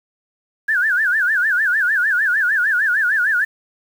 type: tone with vibrato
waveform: sine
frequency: 1596 Hz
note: G6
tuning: 31 cents sharp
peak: -14 dBFS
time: 0.68-3.45 s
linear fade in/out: 10 ms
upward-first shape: sine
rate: 6.6 Hz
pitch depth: 200 cents each way
effects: 7-bit